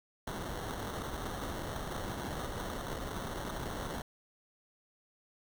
pink noise with sample-and-hold, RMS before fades -39 dBFS, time 0.27-4.02 s, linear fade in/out 5 ms, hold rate 2450 Hz, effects none

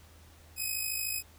5% pulse tone with amplitude modulation, 2531 Hz, D#7, 29 cents sharp, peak -20 dBFS, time 0.56-1.23 s, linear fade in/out 50 ms, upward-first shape sine, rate 53.5 Hz, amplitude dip 55%, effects added 80 Hz sine -55 dBFS peak until 1.38 s + pink hiss -59 dBFS RMS until 1.38 s

